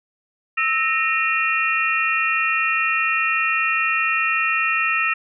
sine tone cluster, 1311 / 1855 / 2436 / 2730 Hz, E6 / A#6 / D#7 / F7, -10 / -9 / -37 / -40 cents, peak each -23 dBFS, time 0.57-5.14 s, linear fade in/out 10 ms, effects none

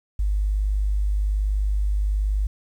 sine tone, 50.6 Hz, G#1, 44 cents flat, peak -19 dBFS, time 0.19-2.47 s, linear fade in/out 5 ms, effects 9-bit

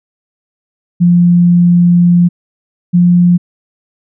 sine tone pair in turn, 174.61 / 175.93 Hz, F3 / F3, 0 / +13 cents, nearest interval unison, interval 13 cents, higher second, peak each -4 dBFS, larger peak neither, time 1-2.29 / 2.93-3.38 s, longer first, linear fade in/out 20 ms, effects none

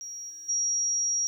sine tone with level steps, 5680 Hz, F8, 28 cents sharp, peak -36 / -40 / -24 dBFS, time 0.01-1.27 s, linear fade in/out 0 ms, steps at 0.29 / 0.48 s, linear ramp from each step 20 ms, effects 10-bit

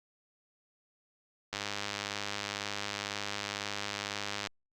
click train, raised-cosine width 0.2 ms, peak -17 dBFS, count 301, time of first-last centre 1.53-4.471 s, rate 102 Hz, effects Opus 48 kbps

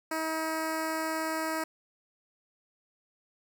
10% pulse tone with notch filter, 319 Hz, D#4, 43 cents sharp, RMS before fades -32 dBFS, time 0.11-1.64 s, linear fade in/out 5 ms, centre 3600 Hz, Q 1.6, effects none

